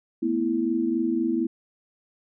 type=chord; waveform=sine; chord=A suspended second; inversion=none; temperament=equal with one note detuned; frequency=222.8 / 246.9 / 329.6 Hz; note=A3 / B3 / E4; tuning=+22 / 0 / 0 cents; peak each=-30 / -26 / -24 dBFS; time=0.22-1.47 s; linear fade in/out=10 ms; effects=none